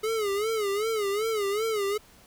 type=tone with vibrato; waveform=square; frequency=422.3 Hz; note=G#4; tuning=29 cents sharp; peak=-26 dBFS; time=0.03-1.98 s; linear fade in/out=10 ms; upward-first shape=sine; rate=2.6 Hz; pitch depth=120 cents each way; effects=pink hiss -55 dBFS RMS until 2.26 s